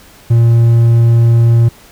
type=tone; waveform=triangle; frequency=116.54 Hz; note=A#2; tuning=in tune; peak=-3 dBFS; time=0.3-1.69 s; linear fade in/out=10 ms; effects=pink hiss -41 dBFS RMS until 1.91 s